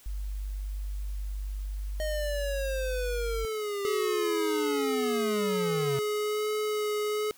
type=tone; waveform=sine; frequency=49.51 Hz; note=G1; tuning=18 cents sharp; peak=-31 dBFS; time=0.06-3.45 s; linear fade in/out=0 ms
type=linear sweep; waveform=square; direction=down; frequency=622.3 to 132.2 Hz; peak=-31 dBFS; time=2-5.99 s; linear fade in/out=0 ms
type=tone with vibrato; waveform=square; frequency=423.2 Hz; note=G#4; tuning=33 cents sharp; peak=-28 dBFS; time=3.85-7.31 s; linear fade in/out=0 ms; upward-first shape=sine; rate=1.2 Hz; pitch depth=12 cents each way
effects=white hiss -56 dBFS RMS until 7.37 s